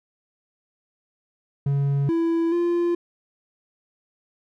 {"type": "tone with pitch steps", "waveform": "triangle", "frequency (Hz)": [140.2, 332.4, 345.6], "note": ["C#3", "E4", "F4"], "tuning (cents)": [20, 15, -18], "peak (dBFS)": -17, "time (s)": [1.66, 2.95], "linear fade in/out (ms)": 5, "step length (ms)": 430, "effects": []}